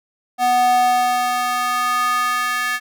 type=tone with high-pass filter sweep; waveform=square; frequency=246.9 Hz; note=B3; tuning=in tune; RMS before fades=-18 dBFS; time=0.38-2.8 s; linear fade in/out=50 ms; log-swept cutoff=640 to 1600 Hz; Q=3.9; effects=none